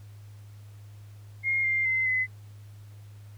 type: tone with pitch steps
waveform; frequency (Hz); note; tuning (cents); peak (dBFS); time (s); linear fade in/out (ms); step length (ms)
sine; 2135 / 2100 / 2065 / 2030; C7 / C7 / C7 / B6; +34 / +6 / -23 / +47; -23; 1.43-2.27; 50; 210
effects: added 103 Hz sine -44 dBFS peak until 3.37 s + pink hiss -61 dBFS RMS until 3.37 s